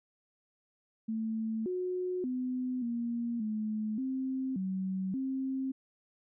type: tone with pitch steps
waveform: sine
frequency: 221.8 / 364.6 / 253.4 / 235.6 / 215.3 / 262.5 / 189.1 / 265.2 Hz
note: A3 / F#4 / B3 / A#3 / A3 / C4 / F#3 / C4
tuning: +14 / -25 / +45 / +19 / -37 / +6 / +38 / +23 cents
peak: -31 dBFS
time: 1.08-5.72 s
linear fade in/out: 10 ms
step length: 580 ms
effects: none